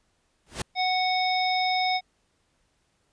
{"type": "noise with exponential growth", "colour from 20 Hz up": "pink", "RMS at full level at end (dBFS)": -25, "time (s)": [0.46, 0.62], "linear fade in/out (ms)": 5, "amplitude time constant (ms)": 34}
{"type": "harmonic tone", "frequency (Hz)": 740, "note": "F#5", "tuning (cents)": 0, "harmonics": [1, 3, 5, 7], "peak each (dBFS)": [-24, -29, -31, -32], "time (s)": [0.75, 2.01], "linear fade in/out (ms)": 50}
{"effects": ["pink hiss -70 dBFS RMS until 3.12 s", "resampled to 22050 Hz"]}